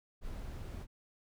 brown noise, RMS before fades -42 dBFS, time 0.21-0.87 s, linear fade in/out 50 ms, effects none

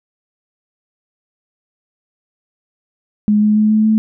sine tone with pitch steps, 209.6 / 211.7 / 213.8 / 215.9 / 218 Hz, G#3 / G#3 / A3 / A3 / A3, +16 / +33 / -49 / -33 / -16 cents, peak -9 dBFS, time 3.28-3.98 s, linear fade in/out 0 ms, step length 140 ms, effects none

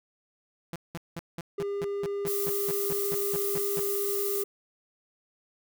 sawtooth tone bursts, 168.4 Hz, E3, 37 cents sharp, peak -30 dBFS, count 15, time 0.73-3.795 s, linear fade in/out 0 ms, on 27 ms, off 190 ms
triangle tone, 402.3 Hz, G4, 45 cents sharp, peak -27 dBFS, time 1.58-4.44 s, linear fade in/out 5 ms
violet noise, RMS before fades -32 dBFS, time 2.26-4.44 s, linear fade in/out 20 ms
effects none

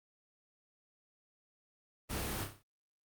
pink noise with echo, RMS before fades -39 dBFS, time 2.09-2.45 s, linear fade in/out 20 ms, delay 30 ms, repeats 6, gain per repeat -5 dB, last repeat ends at 2.63 s, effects Opus 32 kbps

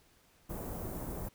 pink band-stop noise, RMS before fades -40 dBFS, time 0.49-1.29 s, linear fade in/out 10 ms, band 790 to 15000 Hz, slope 12 dB/octave, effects pink hiss -66 dBFS RMS until 1.34 s

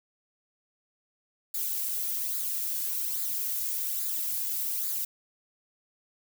violet noise with flanger, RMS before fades -31 dBFS, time 1.54-5.05 s, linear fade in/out 5 ms, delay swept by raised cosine 0.34 to 2.24 ms, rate 1.2 Hz, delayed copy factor -0.6, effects none

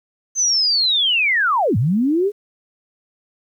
sine linear two-way sweep, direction down then up, 6272 to 98 to 425.9 Hz, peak -14 dBFS, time 0.35-2.32 s, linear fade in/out 50 ms, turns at 1.77 s, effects 9-bit

